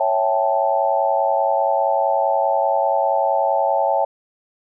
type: chord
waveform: sine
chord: A dominant seventh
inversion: first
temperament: equal with one note detuned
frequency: 554.4 / 659.3 / 784 / 874.4 Hz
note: C#5 / E5 / G5 / A5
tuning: 0 / 0 / 0 / -11 cents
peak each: -21 dBFS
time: 0-4.05 s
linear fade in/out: 5 ms
effects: none